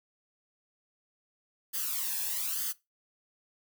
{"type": "noise with flanger", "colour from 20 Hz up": "blue", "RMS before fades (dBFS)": -33, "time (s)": [1.73, 2.73], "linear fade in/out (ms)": 20, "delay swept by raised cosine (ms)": [0.62, 1.18], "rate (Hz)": 1.1, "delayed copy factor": 0.85, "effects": ["noise-tail reverb RT60 0.2 s tail -19 dB re dry"]}